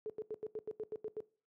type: tone bursts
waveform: sine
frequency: 432.1 Hz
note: A4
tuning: 31 cents flat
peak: -37 dBFS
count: 10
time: 0.06-1.204 s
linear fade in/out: 0 ms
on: 37 ms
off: 86 ms
effects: noise-tail reverb RT60 0.4 s tail -20 dB re dry + high-pass 100 Hz 12 dB/octave

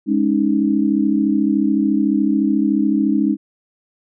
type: chord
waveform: sine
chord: Ab suspended fourth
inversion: none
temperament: equal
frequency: 207.7 / 277.2 / 311.1 Hz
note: Ab3 / Db4 / Eb4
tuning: 0 / 0 / 0 cents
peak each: -18 dBFS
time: 0.06-3.37 s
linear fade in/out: 50 ms
effects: none

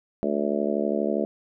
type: harmonic tone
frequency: 72.4 Hz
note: D2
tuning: 24 cents flat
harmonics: 3 / 4 / 5 / 6 / 7 / 8 / 9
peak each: -28 / -31 / -29 / -31 / -33 / -30 / -31 dBFS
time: 0.23-1.25 s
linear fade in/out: 0 ms
effects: none

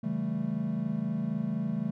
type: chord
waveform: triangle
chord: A dominant seventh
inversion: first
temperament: equal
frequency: 138.59 / 164.81 / 196 / 220 Hz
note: C#3 / E3 / G3 / A3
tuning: 0 / 0 / 0 / 0 cents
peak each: -36 / -33 / -32 / -30 dBFS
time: 0.03-1.91 s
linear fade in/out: 10 ms
effects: none

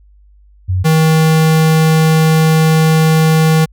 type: tone pair in turn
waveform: sine / square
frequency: 92.5 / 158.86 Hz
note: F#2 / D#3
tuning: 0 / +36 cents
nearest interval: major sixth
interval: 936 cents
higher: second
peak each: -11 / -8 dBFS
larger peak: second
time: 0.68-0.84 / 0.84-3.66 s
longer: second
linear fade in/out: 20 ms
effects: added 50 Hz sine -42 dBFS peak until 3.72 s

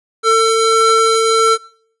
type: tone pair together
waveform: square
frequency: 448.5 / 1344 Hz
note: A4 / E6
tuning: +33 / +33 cents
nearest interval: octave + perfect fifth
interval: 1900 cents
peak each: -13 dBFS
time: 0.23-1.58 s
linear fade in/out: 50 ms
effects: noise-tail reverb RT60 0.6 s tail -23 dB re dry + resampled to 24000 Hz

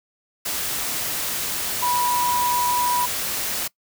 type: tone in noise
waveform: sine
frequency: 978 Hz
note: B5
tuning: 17 cents flat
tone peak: -20 dBFS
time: 1.82-3.06 s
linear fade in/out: 10 ms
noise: white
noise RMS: -26 dBFS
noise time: 0.45-3.68 s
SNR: +3 dB
effects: noise-tail reverb RT60 0.1 s tail -22 dB re dry

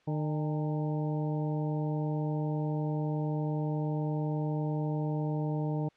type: harmonic tone with a mistuned harmonic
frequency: 151.7 Hz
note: D#3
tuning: 44 cents flat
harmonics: 1 / 2 / 3 / 4 / 5 / 6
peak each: -30 / -36 / -40 / -42 / -44 / -46 dBFS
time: 0.07-5.89 s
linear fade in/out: 10 ms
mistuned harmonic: 5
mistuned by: +83 cents
effects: white hiss -66 dBFS RMS until 5.96 s + low-pass 3000 Hz 12 dB/octave

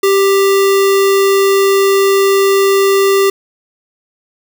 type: tone with sample-and-hold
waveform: sine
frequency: 392 Hz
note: G4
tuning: in tune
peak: -7 dBFS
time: 0.03-3.3 s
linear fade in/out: 5 ms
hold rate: 1575 Hz
effects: none

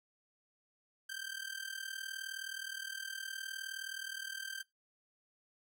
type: tone with amplitude modulation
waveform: sawtooth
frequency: 1568 Hz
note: G6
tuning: in tune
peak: -34 dBFS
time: 1.09-4.63 s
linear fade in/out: 10 ms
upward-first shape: sine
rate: 39.3 Hz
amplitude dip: 80%
effects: noise-tail reverb RT60 0.2 s tail -22 dB re dry

